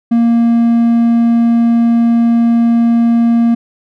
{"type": "tone", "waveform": "triangle", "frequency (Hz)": 233.1, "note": "A#3", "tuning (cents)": 0, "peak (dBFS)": -5, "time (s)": [0.11, 3.55], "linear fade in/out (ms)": 10, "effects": []}